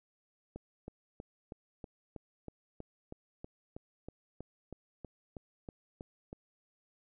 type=click train; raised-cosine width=2 ms; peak=-30 dBFS; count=19; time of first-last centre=0.56-6.329 s; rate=3.12 Hz; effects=none